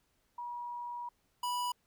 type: tone pair in turn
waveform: sine / square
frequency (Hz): 962 / 981.1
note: B5 / B5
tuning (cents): -46 / -12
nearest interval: unison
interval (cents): 34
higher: second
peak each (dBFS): -38 / -33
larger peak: second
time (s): 0.38-1.09 / 1.43-1.72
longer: first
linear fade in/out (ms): 5
effects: pink hiss -75 dBFS RMS until 1.86 s